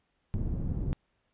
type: low-pass noise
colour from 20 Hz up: pink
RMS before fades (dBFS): -31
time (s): 0.34-0.93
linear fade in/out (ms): 0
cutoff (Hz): 200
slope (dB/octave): 12
effects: pink hiss -75 dBFS RMS until 1.33 s + resampled to 8000 Hz